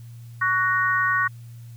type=chord; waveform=sine; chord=F# major; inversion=second; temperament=equal with one note detuned; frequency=1122.9 / 1480 / 1864.7 Hz; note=C#6 / F#6 / A#6; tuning=+22 / 0 / 0 cents; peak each=-23 dBFS; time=0.41-1.28 s; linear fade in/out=10 ms; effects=added 117 Hz sine -38 dBFS peak until 1.76 s + white hiss -58 dBFS RMS until 1.76 s